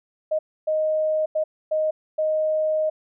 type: tone bursts at uneven times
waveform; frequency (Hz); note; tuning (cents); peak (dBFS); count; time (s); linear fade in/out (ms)
sine; 622.3; D#5; 0; -19; 5; 0.31-0.39 / 0.67-1.26 / 1.35-1.44 / 1.71-1.91 / 2.18-2.9; 10
effects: none

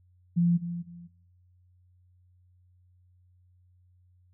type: tone with echo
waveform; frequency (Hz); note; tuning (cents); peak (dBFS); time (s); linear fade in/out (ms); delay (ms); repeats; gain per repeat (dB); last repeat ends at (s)
sine; 172.4; F3; -22; -20; 0.36-0.58; 20; 250; 2; -12; 1.08
effects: noise-tail reverb RT60 0.8 s tail -23 dB re dry + added 90 Hz sine -59 dBFS peak until 4.33 s

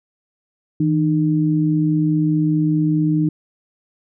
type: tone pair together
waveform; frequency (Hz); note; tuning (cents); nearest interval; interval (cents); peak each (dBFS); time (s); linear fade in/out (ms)
sine; 160 / 304.8; D#3 / D#4; +49 / -36; major seventh; 1115; -17; 0.8-3.29; 5
effects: none

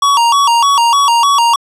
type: tone with vibrato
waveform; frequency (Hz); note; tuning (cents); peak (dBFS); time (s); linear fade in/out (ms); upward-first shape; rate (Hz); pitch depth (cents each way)
square; 1026; C6; -34; -8; 0.02-1.56; 5; square; 3.3; 160
effects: low-pass 9000 Hz 12 dB/octave

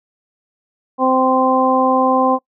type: harmonic tone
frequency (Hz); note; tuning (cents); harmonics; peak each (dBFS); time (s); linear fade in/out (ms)
259.8; C4; -12; 1 / 2 / 3 / 4; -17 / -17 / -17 / -17; 0.98-2.39; 50
effects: noise-tail reverb RT60 0.1 s tail -22 dB re dry

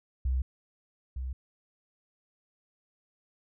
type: tone pair in turn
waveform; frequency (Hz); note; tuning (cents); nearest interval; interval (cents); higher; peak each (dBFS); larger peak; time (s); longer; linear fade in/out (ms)
sine; 64.4 / 64.4; C2 / C2; -27 / -27; unison; 0; neither; -25 / -32; first; 0.25-0.42 / 1.16-1.33; neither; 5
effects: none

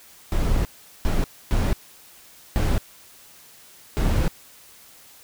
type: noise bursts at uneven times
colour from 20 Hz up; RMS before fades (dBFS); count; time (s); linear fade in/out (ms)
brown; -20; 5; 0.32-0.65 / 1.05-1.24 / 1.51-1.73 / 2.56-2.78 / 3.97-4.28; 0
effects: white hiss -49 dBFS RMS until 5.23 s

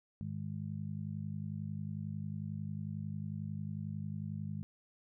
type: harmonic tone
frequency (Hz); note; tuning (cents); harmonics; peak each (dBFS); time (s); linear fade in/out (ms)
51.1; G#1; -27; 2 / 3 / 4; -42 / -41 / -43; 0.21-4.63; 0
effects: none

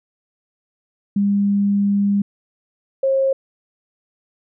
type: tone pair in turn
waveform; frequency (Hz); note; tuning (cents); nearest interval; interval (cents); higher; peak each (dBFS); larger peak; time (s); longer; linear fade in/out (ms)
sine; 201.3 / 537.4; G3 / C5; +46 / +46; octave + perfect fourth; 1700; second; -14; neither; 1.16-2.22 / 3.03-3.33; first; 5
effects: none

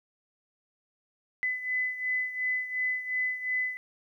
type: beating tone pair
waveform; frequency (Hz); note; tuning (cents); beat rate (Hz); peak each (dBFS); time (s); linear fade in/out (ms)
sine; 2009 / 2011.8; B6 / B6; +29 / +31; 2.8; -29 / -34; 1.43-3.77; 0
effects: 11-bit

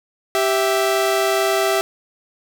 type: tone pair together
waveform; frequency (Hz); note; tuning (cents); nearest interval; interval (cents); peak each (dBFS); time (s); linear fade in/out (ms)
sawtooth; 390.7 / 659.3; G4 / E5; -6 / 0; major sixth; 906; -15; 0.35-1.81; 0
effects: none

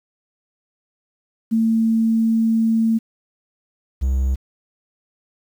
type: tone pair in turn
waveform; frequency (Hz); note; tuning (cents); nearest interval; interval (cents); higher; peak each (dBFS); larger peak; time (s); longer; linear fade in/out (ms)
sine / triangle; 224.9 / 65.87; A3 / C2; +38 / +12; octave + major sixth; 2126; first; -14; neither; 1.51-2.99 / 4.01-4.36; first; 20
effects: 8-bit

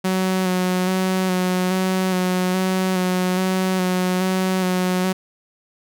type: tone with vibrato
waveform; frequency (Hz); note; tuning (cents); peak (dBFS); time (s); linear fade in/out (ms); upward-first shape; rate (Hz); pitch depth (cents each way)
sawtooth; 185; F#3; 0; -14; 0.04-5.13; 10; square; 1.2; 19
effects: none

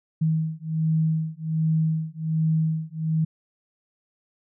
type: beating tone pair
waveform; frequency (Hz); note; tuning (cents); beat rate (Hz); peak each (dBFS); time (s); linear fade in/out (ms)
sine; 158.5 / 159.8; D#3 / D#3; +32 / +47; 1.3; -24; 0.21-3.25; 10
effects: none

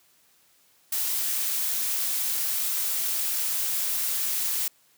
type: noise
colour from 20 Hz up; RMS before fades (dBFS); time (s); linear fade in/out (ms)
blue; -27; 0.92-4.68; 5
effects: white hiss -62 dBFS RMS until 4.97 s + high-pass 80 Hz 12 dB/octave

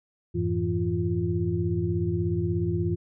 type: tone cluster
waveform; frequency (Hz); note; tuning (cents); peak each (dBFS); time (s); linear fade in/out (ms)
sine; 90.2 / 106.8 / 167.4 / 348.2; F#2 / G#2 / E3 / F4; -44 / +49 / +27 / -5; -29; 0.34-2.96; 20
effects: none

